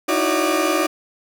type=tone cluster; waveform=30% pulse; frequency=308.8 / 328.1 / 369.7 / 567 / 1203 Hz; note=D#4 / E4 / F#4 / C#5 / D6; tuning=-13 / -8 / -1 / +39 / +41 cents; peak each=-21 dBFS; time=0.08-0.87 s; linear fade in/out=10 ms; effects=none